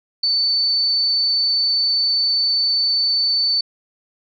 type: tone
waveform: sine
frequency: 4515 Hz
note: C#8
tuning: 31 cents sharp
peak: -15 dBFS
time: 0.23-3.61 s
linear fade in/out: 5 ms
effects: none